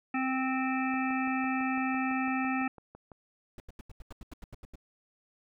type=harmonic tone; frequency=261.6 Hz; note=C4; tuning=in tune; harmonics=1 / 3 / 5 / 7 / 9 / 10; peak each=-30 / -35 / -37 / -38 / -40 / -40 dBFS; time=0.14-2.68 s; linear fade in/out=5 ms
type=click train; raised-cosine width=1 ms; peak=-34 dBFS; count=14; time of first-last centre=0.94-3.118 s; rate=5.97 Hz
type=noise bursts; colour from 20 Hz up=brown; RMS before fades=-43 dBFS; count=12; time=3.58-4.756 s; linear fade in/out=2 ms; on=21 ms; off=84 ms
effects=none